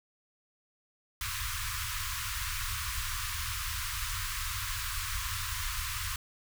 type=band-stop noise; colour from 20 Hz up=pink; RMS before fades=-35 dBFS; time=1.21-6.16 s; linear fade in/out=2 ms; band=110 to 1000 Hz; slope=96 dB/octave; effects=none